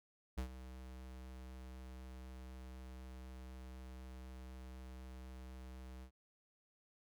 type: tone with ADSR envelope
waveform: square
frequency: 64 Hz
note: C2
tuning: 38 cents flat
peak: -37 dBFS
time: 0.37-6.11 s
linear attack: 15 ms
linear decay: 93 ms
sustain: -13 dB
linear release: 82 ms
effects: none